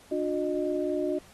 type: tone cluster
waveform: sine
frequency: 296.2 / 360.5 / 613 Hz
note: D4 / F#4 / D#5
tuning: +15 / -45 / -26 cents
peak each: -31 / -29 / -31 dBFS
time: 0.11-1.19 s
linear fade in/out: 10 ms
effects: pink hiss -55 dBFS RMS until 1.33 s + AAC 32 kbps